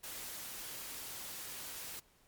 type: noise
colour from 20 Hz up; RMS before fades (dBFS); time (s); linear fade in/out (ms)
white; -45; 0.03-2; 10
effects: pink hiss -68 dBFS RMS until 2.27 s + MP3 96 kbps